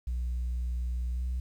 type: tone with pitch glide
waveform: sine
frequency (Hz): 61 to 62.5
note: B1 to B1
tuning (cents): -21 to +21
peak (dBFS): -27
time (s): 0.07-1.4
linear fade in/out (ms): 5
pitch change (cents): +42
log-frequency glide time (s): 1.13-1.23
effects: tanh soft clip ceiling -27 dBFS + 10-bit